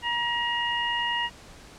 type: harmonic tone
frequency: 950 Hz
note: A#5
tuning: 33 cents sharp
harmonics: 1 / 2 / 3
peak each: -29 / -29 / -29 dBFS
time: 0.02-1.3 s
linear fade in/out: 50 ms
effects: pink hiss -48 dBFS RMS until 1.78 s + low-pass 8000 Hz 12 dB/octave